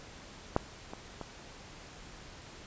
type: clicks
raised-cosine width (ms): 1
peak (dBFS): -11 / -26 / -25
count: 3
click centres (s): 0.564 / 0.935 / 1.213
effects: pink hiss -50 dBFS RMS until 2.66 s + resampled to 16000 Hz